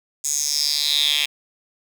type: tone with high-pass filter sweep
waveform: 10% pulse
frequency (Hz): 146.83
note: D3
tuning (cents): 0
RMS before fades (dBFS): -21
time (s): 0.24-1.26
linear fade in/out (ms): 10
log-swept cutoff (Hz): 7200 to 2900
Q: 6.1
effects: none